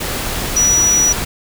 sine tone in noise, 5850 Hz, F#8, 21 cents flat, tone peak -10 dBFS, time 0.56-1.13 s, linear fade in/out 10 ms, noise pink, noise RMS -21 dBFS, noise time 0-1.25 s, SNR +8 dB, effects none

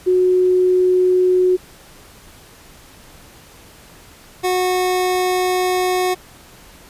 sine / 25% pulse tone pair in turn, 366.2 / 366.2 Hz, F#4 / F#4, -18 / -18 cents, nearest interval unison, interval 0 cents, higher neither, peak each -11 / -12 dBFS, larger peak first, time 0.06-1.57 / 4.43-6.15 s, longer second, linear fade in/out 20 ms, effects pink hiss -44 dBFS RMS until 6.89 s + resampled to 32000 Hz

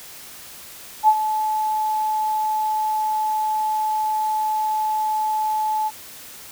sine tone with ADSR envelope, 863 Hz, A5, 34 cents flat, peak -8 dBFS, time 1.03-5.91 s, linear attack 50 ms, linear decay 57 ms, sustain -11 dB, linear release 41 ms, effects white hiss -40 dBFS RMS until 6.51 s

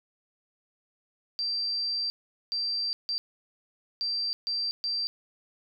sine tone bursts at uneven times, 4699 Hz, D8, in tune, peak -27 dBFS, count 6, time 1.39-2.1 / 2.52-2.93 / 3.09-3.18 / 4.01-4.33 / 4.47-4.71 / 4.84-5.07 s, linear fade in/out 0 ms, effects none

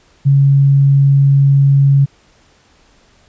sine tone, 138.9 Hz, C#3, 4 cents sharp, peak -6 dBFS, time 0.25-2.06 s, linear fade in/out 20 ms, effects pink hiss -51 dBFS RMS until 3.28 s + resampled to 16000 Hz

